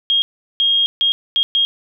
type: tone bursts at uneven times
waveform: sine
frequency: 3249 Hz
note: G#7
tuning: 39 cents flat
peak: -12 dBFS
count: 5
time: 0.1-0.22 / 0.6-0.86 / 1.01-1.12 / 1.36-1.43 / 1.55-1.65 s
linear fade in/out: 0 ms
effects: none